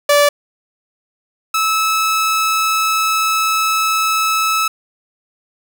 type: tone pair in turn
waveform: sawtooth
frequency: 580 / 1302.1 Hz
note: D5 / E6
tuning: -22 / -22 cents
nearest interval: octave + major second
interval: 1400 cents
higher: second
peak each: -5 / -10 dBFS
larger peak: first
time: 0.09-0.29 / 1.54-4.68 s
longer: second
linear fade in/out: 5 ms
effects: none